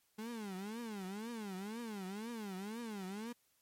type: tone with vibrato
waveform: 35% pulse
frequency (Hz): 210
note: G#3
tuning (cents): +19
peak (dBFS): -40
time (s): 0.18-3.33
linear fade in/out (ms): 10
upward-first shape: triangle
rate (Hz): 2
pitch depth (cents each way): 250
effects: white hiss -75 dBFS RMS until 3.61 s + MP3 64 kbps